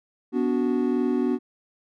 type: chord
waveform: triangle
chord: B minor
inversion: none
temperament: equal with one note detuned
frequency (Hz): 246.9 / 290 / 370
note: B3 / D4 / F#4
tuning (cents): 0 / -22 / 0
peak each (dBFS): -22 / -24 / -24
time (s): 0.32-1.39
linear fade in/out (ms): 50
effects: none

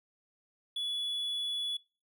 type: tone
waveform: triangle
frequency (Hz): 3412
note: G#7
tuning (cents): +46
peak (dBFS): -31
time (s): 0.76-1.77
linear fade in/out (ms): 5
effects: noise-tail reverb RT60 0.4 s tail -26 dB re dry

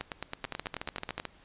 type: two click trains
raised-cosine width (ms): 0.3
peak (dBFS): -18 / -18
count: 12 / 12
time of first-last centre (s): 0.45-1.253 / 0.01-1.199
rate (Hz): 13.7 / 9.25
effects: pink hiss -59 dBFS RMS until 1.44 s + resampled to 8000 Hz

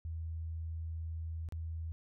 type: tone with dropouts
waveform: sine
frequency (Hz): 81.3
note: E2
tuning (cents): -23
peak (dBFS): -37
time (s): 0.05-1.92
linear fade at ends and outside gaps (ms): 0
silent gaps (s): 1.488-1.523
effects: none

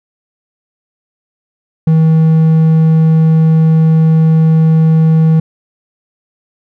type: tone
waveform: triangle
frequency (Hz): 160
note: D#3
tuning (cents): +49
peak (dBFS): -3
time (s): 1.87-5.4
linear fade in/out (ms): 5
effects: none

